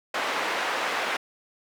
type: band-pass noise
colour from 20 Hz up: white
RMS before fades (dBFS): -28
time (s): 0.14-1.17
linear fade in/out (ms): 5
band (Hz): 450 to 1900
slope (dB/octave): 12
effects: none